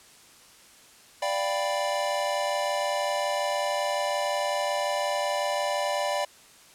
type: chord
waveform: square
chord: G dominant seventh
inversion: second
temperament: equal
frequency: 587.3 / 698.5 / 784 / 987.8 Hz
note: D5 / F5 / G5 / B5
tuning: 0 / 0 / 0 / 0 cents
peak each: -29 / -34 / -33 / -33 dBFS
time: 1.22-6.25 s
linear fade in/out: 5 ms
effects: white hiss -53 dBFS RMS until 6.74 s + low-pass 10000 Hz 12 dB/octave